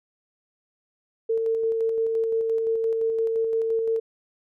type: tone with tremolo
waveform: sine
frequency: 451 Hz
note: A4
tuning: 43 cents sharp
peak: -20 dBFS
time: 1.29-4 s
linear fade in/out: 10 ms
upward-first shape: square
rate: 5.8 Hz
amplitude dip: 25%
effects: none